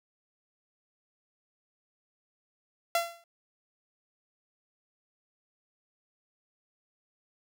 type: tone with exponential decay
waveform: sawtooth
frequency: 681 Hz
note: F5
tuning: 44 cents flat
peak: -18 dBFS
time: 2.95-3.24 s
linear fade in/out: 2 ms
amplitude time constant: 62 ms
effects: none